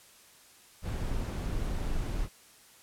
brown noise, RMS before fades -32 dBFS, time 0.82-2.29 s, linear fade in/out 50 ms, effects white hiss -57 dBFS RMS until 2.82 s + low-pass 12000 Hz 12 dB/octave

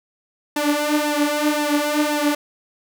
sawtooth tone with flanger, 296.5 Hz, D4, 17 cents sharp, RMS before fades -20 dBFS, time 0.56-2.35 s, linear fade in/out 5 ms, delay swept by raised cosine 1.1 to 5.4 ms, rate 1.9 Hz, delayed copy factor +0.8, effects none

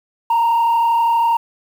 sine tone with frequency modulation, 928 Hz, A#5, 8 cents flat, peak -10 dBFS, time 0.3-1.37 s, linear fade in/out 5 ms, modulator 32.4 Hz, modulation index 0.52, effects tanh soft clip ceiling -11 dBFS + 7-bit

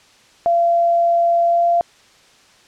sine tone with pitch glide, 684 to 688.4 Hz, F5 to F5, -36 to -25 cents, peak -12 dBFS, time 0.46-1.81 s, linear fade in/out 0 ms, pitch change +11 cents, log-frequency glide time 1.45-1.67 s, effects white hiss -50 dBFS RMS until 2.67 s + low-pass 6000 Hz 12 dB/octave

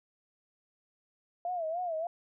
sine tone with vibrato, 678 Hz, E5, 49 cents sharp, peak -31 dBFS, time 1.45-2.07 s, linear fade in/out 2 ms, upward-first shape sine, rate 3.4 Hz, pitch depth 130 cents each way, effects none

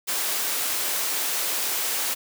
white high-pass noise, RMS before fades -26 dBFS, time 0.07-2.15 s, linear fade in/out 20 ms, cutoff 330 Hz, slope 12 dB/octave, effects none

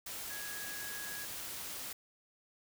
sine tone in noise, 1661.2 Hz, G#6, in tune, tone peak -45 dBFS, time 0.3-1.25 s, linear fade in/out 5 ms, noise white, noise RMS -43 dBFS, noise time 0.06-1.93 s, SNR -5 dB, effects none

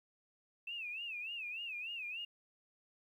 sine tone with vibrato, 2619 Hz, E7, 12 cents flat, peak -40 dBFS, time 0.67-2.25 s, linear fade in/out 5 ms, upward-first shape sine, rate 3.4 Hz, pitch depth 150 cents each way, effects 12-bit

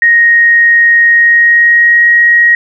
sine tone with pitch glide, 1870 to 1888.5 Hz, A#6 to A#6, +5 to +22 cents, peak -3 dBFS, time 0.02-2.55 s, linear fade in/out 2 ms, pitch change +17 cents, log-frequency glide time 1.06-2.08 s, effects none

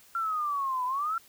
sine exponential two-way sweep, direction down then up, 1375 to 987.8 to 1375 Hz, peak -27 dBFS, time 0.15-1.18 s, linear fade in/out 2 ms, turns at 0.85 s, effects white hiss -57 dBFS RMS until 1.28 s

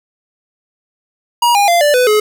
square tone with pitch steps, 954 / 811.5 / 690.3 / 587.3 / 499.6 / 425 Hz, A#5 / G#5 / F5 / D5 / B4 / G#4, +40 / -40 / -20 / 0 / +20 / +40 cents, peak -9 dBFS, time 1.42-2.2 s, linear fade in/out 5 ms, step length 130 ms, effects none

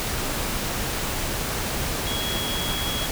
sine tone in noise, 3322 Hz, G#7, in tune, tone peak -29 dBFS, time 2.07-3.06 s, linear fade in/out 0 ms, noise pink, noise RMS -27 dBFS, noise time 0-3.11 s, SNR -5 dB, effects none

